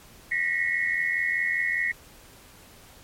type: tone cluster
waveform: sine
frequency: 1858 / 1943 / 2167 Hz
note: A#6 / B6 / C#7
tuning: -6 / -29 / -40 cents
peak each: -28 / -26 / -29 dBFS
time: 0.31-1.92 s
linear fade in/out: 10 ms
effects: pink hiss -51 dBFS RMS until 3.03 s + MP3 64 kbps